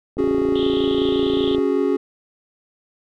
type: click train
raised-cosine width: 2 ms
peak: -16 dBFS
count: 41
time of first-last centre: 0.17-1.583 s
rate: 28.3 Hz
type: chord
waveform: triangle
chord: C# suspended fourth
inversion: none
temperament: equal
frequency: 277.2 / 370 / 415.3 Hz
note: C#4 / F#4 / G#4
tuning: 0 / 0 / 0 cents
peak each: -19 dBFS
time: 0.18-1.97 s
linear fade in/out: 10 ms
type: band-pass noise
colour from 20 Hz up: white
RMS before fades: -33 dBFS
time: 0.55-1.56 s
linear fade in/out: 10 ms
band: 3000 to 3600 Hz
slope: 96 dB/octave
effects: none